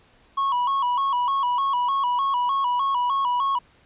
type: tone with vibrato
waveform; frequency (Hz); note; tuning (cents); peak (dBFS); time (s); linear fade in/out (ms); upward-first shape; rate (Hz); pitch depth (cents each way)
triangle; 1036; C6; -17; -18; 0.37-3.59; 10; square; 3.3; 100
effects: pink hiss -57 dBFS RMS until 3.85 s + resampled to 8000 Hz